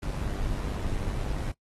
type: noise with amplitude modulation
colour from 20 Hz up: brown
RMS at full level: -28 dBFS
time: 0.02-1.52 s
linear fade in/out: 10 ms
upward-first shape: sine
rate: 98.3 Hz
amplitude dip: 50%
effects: noise-tail reverb RT60 0.1 s tail -20 dB re dry + AAC 32 kbps